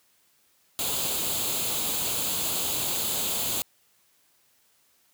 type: noise with comb filter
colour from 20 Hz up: white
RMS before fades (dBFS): -28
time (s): 0.79-3.62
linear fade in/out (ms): 0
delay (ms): 0.27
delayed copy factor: +0.65
effects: white hiss -65 dBFS RMS until 5.13 s + high-pass 60 Hz 12 dB/octave